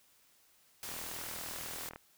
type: noise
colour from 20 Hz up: white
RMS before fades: -43 dBFS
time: 0.83-1.89 s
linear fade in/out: 0 ms
type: click train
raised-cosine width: 0.5 ms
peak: -30 dBFS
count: 44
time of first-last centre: 0.89-1.96 s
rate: 40.2 Hz
effects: white hiss -67 dBFS RMS until 2.17 s